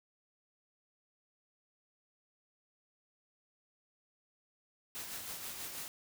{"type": "noise with tremolo", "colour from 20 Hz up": "white", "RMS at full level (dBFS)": -42, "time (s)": [4.95, 5.88], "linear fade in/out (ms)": 0, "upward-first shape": "sine", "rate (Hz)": 6.2, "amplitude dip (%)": 40, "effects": []}